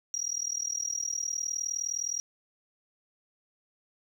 sine tone with amplitude modulation, 5710 Hz, F8, 37 cents sharp, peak -25 dBFS, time 0.14-2.2 s, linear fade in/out 0 ms, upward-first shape sine, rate 39.5 Hz, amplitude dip 95%, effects tanh soft clip ceiling -23 dBFS + 10-bit

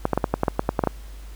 clicks, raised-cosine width 1 ms, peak -5 dBFS, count 12, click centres 0.054 / 0.133 / 0.176 / 0.242 / 0.34 / 0.434 / 0.482 / 0.594 / 0.691 / 0.792 / 0.838 / 0.873 s, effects added 50 Hz sine -36 dBFS peak until 1.35 s + pink hiss -50 dBFS RMS until 1.35 s

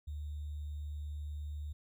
sine tone with sample-and-hold, 74.3 Hz, D2, 21 cents sharp, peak -38 dBFS, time 0.07-1.73 s, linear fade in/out 10 ms, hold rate 3675 Hz, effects none

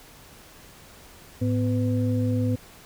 sine tone cluster, 107.1 / 251.2 / 503 Hz, A2 / B3 / B4, -46 / +30 / +32 cents, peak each -23 / -25 / -32 dBFS, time 1.41-2.56 s, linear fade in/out 10 ms, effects pink hiss -49 dBFS RMS until 2.85 s

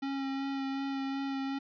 square tone with vibrato, 272.3 Hz, C#4, 31 cents flat, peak -33 dBFS, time 0.02-1.59 s, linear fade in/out 10 ms, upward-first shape sine, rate 2.7 Hz, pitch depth 15 cents each way, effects resampled to 11025 Hz

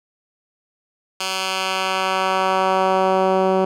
10% pulse tone with band-pass filter sweep, 189.1 Hz, F#3, 38 cents sharp, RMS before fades -19 dBFS, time 1.2-3.65 s, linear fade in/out 5 ms, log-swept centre 4300 to 380 Hz, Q 0.77, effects none

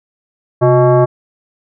sine tone with frequency modulation, 131.3 Hz, C3, 6 cents sharp, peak -6 dBFS, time 0.61-1.06 s, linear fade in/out 20 ms, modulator 494 Hz, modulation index 1.4, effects none

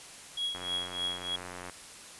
triangle tone with tremolo, 3316 Hz, G#7, 3 cents flat, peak -27 dBFS, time 0.37-1.36 s, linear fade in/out 5 ms, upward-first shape triangle, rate 3.3 Hz, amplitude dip 95%
click train, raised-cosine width 0.5 ms, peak -26 dBFS, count 104, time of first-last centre 0.55-1.697 s, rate 89.8 Hz
effects white hiss -48 dBFS RMS until 2.19 s + resampled to 24000 Hz

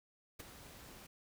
pink noise with ADSR envelope, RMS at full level -45 dBFS, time 0.39-1.07 s, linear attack 11 ms, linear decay 16 ms, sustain -10 dB, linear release 9 ms, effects none

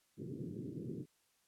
pink band-pass noise, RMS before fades -44 dBFS, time 0.17-1.06 s, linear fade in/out 50 ms, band 110 to 410 Hz, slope 48 dB/octave, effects white hiss -75 dBFS RMS until 1.47 s + low-pass 12000 Hz 12 dB/octave

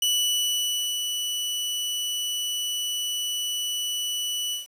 sawtooth tone with ADSR envelope, 2960 Hz, F#7, in tune, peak -17 dBFS, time 0.02-4.67 s, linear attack 4 ms, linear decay 970 ms, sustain -6 dB, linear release 140 ms, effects resampled to 32000 Hz + 8-bit

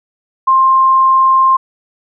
sine tone, 1056 Hz, C6, 16 cents sharp, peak -6 dBFS, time 0.47-1.57 s, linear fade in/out 10 ms, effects none

